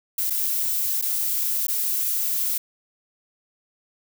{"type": "noise with dropouts", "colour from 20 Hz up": "violet", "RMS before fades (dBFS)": -24, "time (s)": [0.18, 2.58], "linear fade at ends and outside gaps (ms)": 5, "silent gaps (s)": [[0.299, 0.305], [1.015, 1.022], [1.669, 1.682]], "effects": []}